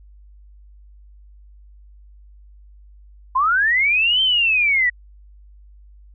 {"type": "linear two-way sweep", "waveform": "sine", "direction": "up then down", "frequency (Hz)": [994, 3137, 1901], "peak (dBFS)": -14, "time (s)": [3.35, 4.9], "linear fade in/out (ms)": 10, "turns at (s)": 4.22, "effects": ["added 50 Hz sine -43 dBFS peak until 6.14 s"]}